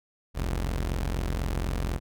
sawtooth tone pair together, 44.1 / 70 Hz, F1 / C#2, +18 / +18 cents, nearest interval minor sixth, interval 800 cents, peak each -24 / -29 dBFS, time 0.34-2 s, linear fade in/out 50 ms, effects none

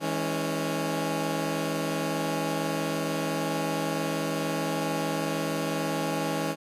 15% pulse chord, C# minor, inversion first, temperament equal with one note detuned, 161.89 / 207.7 / 277.2 Hz, E3 / G#3 / C#4, -31 / 0 / 0 cents, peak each -24 / -29 / -24 dBFS, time 0-6.56 s, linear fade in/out 50 ms, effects resampled to 32000 Hz

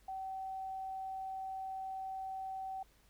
sine tone, 765 Hz, G5, 42 cents flat, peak -39 dBFS, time 0.08-2.83 s, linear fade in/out 5 ms, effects added 50 Hz sine -66 dBFS peak until 3.09 s + pink hiss -69 dBFS RMS until 3.09 s

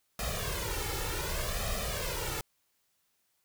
pink noise with flanger, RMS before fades -34 dBFS, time 0.19-2.41 s, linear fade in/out 2 ms, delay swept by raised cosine 1.6 to 2.29 ms, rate 0.66 Hz, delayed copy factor +0.95, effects white hiss -75 dBFS RMS until 3.44 s

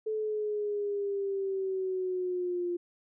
sine exponential sweep, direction down, 436.2 to 348.6 Hz, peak -29 dBFS, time 0.06-2.77 s, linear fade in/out 10 ms, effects none

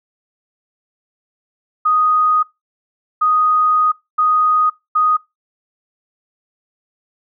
sine tone bursts at uneven times, 1244.5 Hz, D#6, in tune, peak -11 dBFS, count 4, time 1.85-2.43 / 3.21-3.92 / 4.18-4.7 / 4.95-5.17 s, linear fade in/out 10 ms, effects noise-tail reverb RT60 0.2 s tail -21 dB re dry

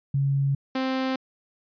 sine / sawtooth tone pair in turn, 138.59 / 262.1 Hz, C#3 / C4, 0 / +3 cents, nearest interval major seventh, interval 1103 cents, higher second, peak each -20 dBFS, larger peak neither, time 0.14-0.55 / 0.75-1.16 s, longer neither, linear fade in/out 5 ms, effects resampled to 11025 Hz

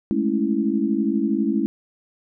sine chord, A major seventh, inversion third, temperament equal, 207.7 / 220 / 277.2 / 329.6 Hz, G#3 / A3 / C#4 / E4, 0 / 0 / 0 / 0 cents, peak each -24 dBFS, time 0.11-1.66 s, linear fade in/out 0 ms, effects none

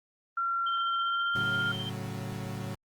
sine tone with pitch glide, 1369 to 1404.2 Hz, F6 to F6, -35 to +9 cents, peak -27 dBFS, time 0.37-1.72 s, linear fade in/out 5 ms, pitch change +44 cents, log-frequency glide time 0.99-1.55 s
sine tone with tremolo, 3136 Hz, G7, in tune, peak -34 dBFS, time 0.66-1.9 s, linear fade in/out 10 ms, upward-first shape sine, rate 15 Hz, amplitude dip 50%
35% pulse chord, F# minor, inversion first, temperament equal, 110 / 138.59 / 185 Hz, A2 / C#3 / F#3, 0 / 0 / 0 cents, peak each -36 / -38 / -38 dBFS, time 1.35-2.75 s, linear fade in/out 5 ms
effects Opus 24 kbps

